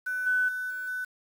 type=tone with level steps; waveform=sine; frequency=1500 Hz; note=F#6; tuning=23 cents sharp; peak=-28 / -22 / -30 / -32 / -30 dBFS; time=0.06-1.05 s; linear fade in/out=10 ms; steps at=0.26 / 0.48 / 0.7 / 0.87 s; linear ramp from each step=10 ms; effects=8-bit